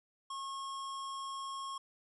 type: tone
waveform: square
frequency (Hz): 1087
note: C#6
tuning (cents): -34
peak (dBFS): -40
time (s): 0.3-1.78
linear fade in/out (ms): 5
effects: resampled to 24000 Hz